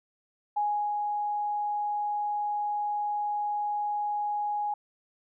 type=tone with ADSR envelope; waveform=sine; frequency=830.6 Hz; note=G#5; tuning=in tune; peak=-24 dBFS; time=0.56-4.74 s; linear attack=12 ms; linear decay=350 ms; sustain=-3 dB; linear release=4 ms; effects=none